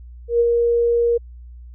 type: tone with ADSR envelope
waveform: sine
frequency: 471.4 Hz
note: A#4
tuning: 19 cents sharp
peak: -11 dBFS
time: 0.28-1.18 s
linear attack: 120 ms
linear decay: 32 ms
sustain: -3 dB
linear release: 13 ms
effects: added 60 Hz sine -36 dBFS peak until 1.74 s